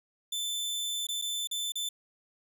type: tone with dropouts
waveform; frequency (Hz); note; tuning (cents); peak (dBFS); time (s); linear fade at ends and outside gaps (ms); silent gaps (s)
sawtooth; 3530; A7; +5; -28; 0.32-1.89; 5; 1.069-1.087 / 1.216-1.221 / 1.473-1.512 / 1.721-1.755
effects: none